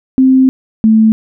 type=tone pair in turn; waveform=sine; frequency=261.6 / 220 Hz; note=C4 / A3; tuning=0 / 0 cents; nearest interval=minor third; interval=300 cents; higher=first; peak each=-4 dBFS; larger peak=neither; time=0.18-0.49 / 0.84-1.12 s; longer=first; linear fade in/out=0 ms; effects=none